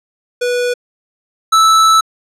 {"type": "tone pair in turn", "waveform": "square", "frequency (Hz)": [489.8, 1313.3], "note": ["B4", "E6"], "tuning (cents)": [-14, -7], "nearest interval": "octave + perfect fourth", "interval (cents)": 1707, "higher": "second", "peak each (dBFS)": [-14, -7], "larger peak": "second", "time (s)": [[0.41, 0.74], [1.52, 2.01]], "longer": "second", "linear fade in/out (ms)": 10, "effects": ["low-pass 9000 Hz 12 dB/octave"]}